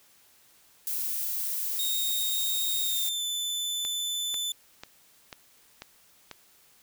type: noise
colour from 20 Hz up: violet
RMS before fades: -31 dBFS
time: 0.87-3.09 s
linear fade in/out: 0 ms
type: tone with pitch glide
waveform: sawtooth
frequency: 3717 to 3514 Hz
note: A#7 to A7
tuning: -6 to -3 cents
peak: -26 dBFS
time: 1.79-4.52 s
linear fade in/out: 2 ms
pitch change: -97 cents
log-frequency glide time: 2.83-3.23 s
type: click train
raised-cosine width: 0.2 ms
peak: -22 dBFS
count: 6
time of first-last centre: 3.85-6.313 s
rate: 2.03 Hz
effects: white hiss -60 dBFS RMS until 6.82 s